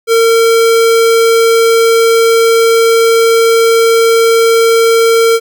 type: tone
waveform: square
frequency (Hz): 456.7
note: A#4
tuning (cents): -36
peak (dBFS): -6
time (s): 0.07-5.4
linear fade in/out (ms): 50
effects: none